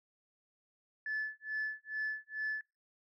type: tone with tremolo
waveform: sine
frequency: 1734 Hz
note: A6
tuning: 26 cents flat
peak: -31 dBFS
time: 1.06-2.61 s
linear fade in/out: 2 ms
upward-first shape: sine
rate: 2.3 Hz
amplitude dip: 100%
effects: noise-tail reverb RT60 0.3 s tail -26 dB re dry + tanh soft clip ceiling -30 dBFS